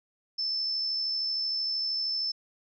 sine tone with amplitude modulation, 5280 Hz, E8, 2 cents sharp, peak -26 dBFS, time 0.38-2.32 s, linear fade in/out 10 ms, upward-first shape sine, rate 73 Hz, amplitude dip 30%, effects none

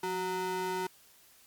square ring-modulated tone, 275.2 Hz, C#4, 12 cents flat, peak -29 dBFS, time 0.03-0.87 s, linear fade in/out 5 ms, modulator 648 Hz, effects white hiss -60 dBFS RMS until 1.46 s + MP3 96 kbps

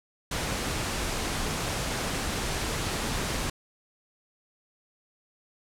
pink noise, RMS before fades -30 dBFS, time 0.31-3.5 s, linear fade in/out 5 ms, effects low-pass 10000 Hz 12 dB/octave

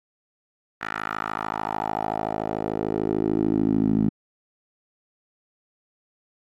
10% pulse tone with band-pass filter sweep, 53.5 Hz, A1, 48 cents flat, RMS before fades -25 dBFS, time 0.81-4.09 s, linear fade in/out 5 ms, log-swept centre 1600 to 220 Hz, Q 2.9, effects AAC 64 kbps

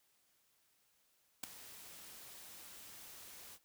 white noise with ADSR envelope, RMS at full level -37 dBFS, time 1.43-3.59 s, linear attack 8 ms, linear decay 4 ms, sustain -17 dB, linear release 52 ms, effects white hiss -75 dBFS RMS until 3.64 s

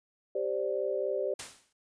sine chord, G suspended fourth, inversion none, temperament equal, 392 / 523.3 / 587.3 Hz, G4 / C5 / D5, 0 / 0 / 0 cents, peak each -33 dBFS, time 0.35-1.34 s, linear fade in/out 5 ms
white noise with exponential decay, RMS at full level -36 dBFS, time 1.39-1.73 s, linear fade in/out 5 ms, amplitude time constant 73 ms
effects resampled to 22050 Hz

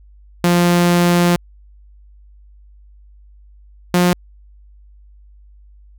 sawtooth tone pair in turn, 174.61 / 177.66 Hz, F3 / F3, 0 / +30 cents, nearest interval unison, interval 30 cents, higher second, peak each -7 dBFS, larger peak neither, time 0.44-1.36 / 3.94-4.13 s, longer first, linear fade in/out 2 ms, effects added 50 Hz sine -42 dBFS peak until 5.98 s

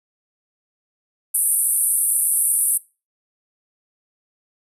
pink band-pass noise, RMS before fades -19 dBFS, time 1.34-2.78 s, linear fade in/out 10 ms, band 8900 to 12000 Hz, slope 96 dB/octave, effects noise-tail reverb RT60 0.3 s tail -21 dB re dry

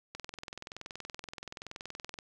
click train, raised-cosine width 0.2 ms, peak -24 dBFS, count 44, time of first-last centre 0.15-2.188 s, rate 21.1 Hz, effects none

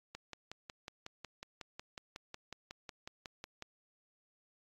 click train, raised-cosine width 0.2 ms, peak -27 dBFS, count 20, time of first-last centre 0.15-3.623 s, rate 5.47 Hz, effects AAC 32 kbps

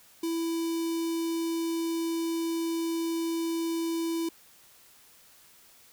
square tone with notch filter, 331.1 Hz, E4, 8 cents sharp, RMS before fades -30 dBFS, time 0.23-4.29 s, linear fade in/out 5 ms, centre 1500 Hz, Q 0.67, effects white hiss -57 dBFS RMS until 5.92 s

